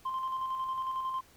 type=tone with tremolo; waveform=sine; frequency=1046.5 Hz; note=C6; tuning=in tune; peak=-28 dBFS; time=0.05-1.21 s; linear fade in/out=10 ms; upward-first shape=square; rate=11 Hz; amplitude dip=40%; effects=tanh soft clip ceiling -29 dBFS + pink hiss -60 dBFS RMS until 1.36 s